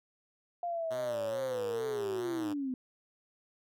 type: linear sweep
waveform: sine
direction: down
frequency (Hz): 703 to 250.3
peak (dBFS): -32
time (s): 0.63-2.74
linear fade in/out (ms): 2
type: tone with vibrato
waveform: 5% pulse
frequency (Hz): 116.54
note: A#2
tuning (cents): 0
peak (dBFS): -30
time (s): 0.9-2.54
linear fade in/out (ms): 20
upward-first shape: sine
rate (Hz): 2.3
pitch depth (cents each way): 190
effects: none